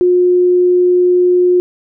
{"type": "tone", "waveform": "sine", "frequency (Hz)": 358.9, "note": "F4", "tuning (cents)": 47, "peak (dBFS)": -7, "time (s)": [0.01, 1.6], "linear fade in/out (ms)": 0, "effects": []}